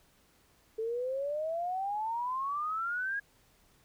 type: exponential sweep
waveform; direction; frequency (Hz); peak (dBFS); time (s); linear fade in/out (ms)
sine; up; 436.3 to 1661.2; -31; 0.78-3.2; 10
effects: pink hiss -66 dBFS RMS until 3.84 s